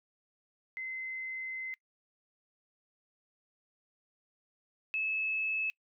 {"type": "tone pair in turn", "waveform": "sine", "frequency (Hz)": [2058, 2599], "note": ["C7", "E7"], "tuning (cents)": [-29, -25], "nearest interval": "major third", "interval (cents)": 404, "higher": "second", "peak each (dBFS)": [-36, -30], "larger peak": "second", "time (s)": [[0.77, 1.74], [4.94, 5.7]], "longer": "first", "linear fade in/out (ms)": 0, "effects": ["noise-tail reverb RT60 0.1 s tail -24 dB re dry"]}